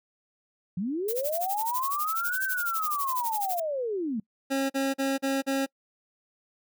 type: linear two-way sweep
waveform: sine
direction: up then down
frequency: 164.81 to 1568 to 201.8 Hz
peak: -27 dBFS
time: 0.77-4.2 s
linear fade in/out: 5 ms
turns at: 2.44 s
type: noise with tremolo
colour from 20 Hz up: violet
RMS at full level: -31 dBFS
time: 1.08-3.6 s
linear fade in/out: 5 ms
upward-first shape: sine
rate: 12 Hz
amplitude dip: 95%
type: tone bursts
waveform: 25% pulse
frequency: 271.3 Hz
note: C#4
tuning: 37 cents flat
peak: -21 dBFS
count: 5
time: 4.5-5.664 s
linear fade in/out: 20 ms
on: 200 ms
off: 41 ms
effects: noise-tail reverb RT60 0.1 s tail -26 dB re dry